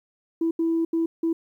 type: tone bursts at uneven times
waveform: sine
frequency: 329.6 Hz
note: E4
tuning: in tune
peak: -19 dBFS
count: 4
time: 0.41-0.51 / 0.59-0.85 / 0.93-1.06 / 1.23-1.33 s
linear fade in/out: 5 ms
effects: tanh soft clip ceiling -16 dBFS + 10-bit